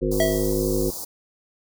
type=harmonic tone; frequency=51.6 Hz; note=G#1; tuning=10 cents flat; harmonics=1 / 3 / 5 / 7 / 9 / 10; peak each=-27 / -29 / -28 / -24 / -29 / -30 dBFS; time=0.01-0.91 s; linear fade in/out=20 ms
type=band-stop noise; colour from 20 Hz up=white; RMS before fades=-33 dBFS; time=0.11-1.05 s; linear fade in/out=10 ms; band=1100 to 4400 Hz; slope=48 dB/octave
type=tone with exponential decay; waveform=square; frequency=650 Hz; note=E5; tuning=24 cents flat; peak=-17 dBFS; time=0.2-0.61 s; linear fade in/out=2 ms; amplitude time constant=88 ms
effects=none